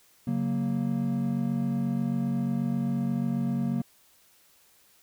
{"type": "chord", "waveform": "triangle", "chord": "F# major", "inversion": "second", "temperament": "equal", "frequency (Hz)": [138.59, 185, 233.1], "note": ["C#3", "F#3", "A#3"], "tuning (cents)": [0, 0, 0], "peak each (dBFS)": [-29, -29, -26], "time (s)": [0.27, 3.82], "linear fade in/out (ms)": 5, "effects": ["white hiss -61 dBFS RMS until 5.02 s"]}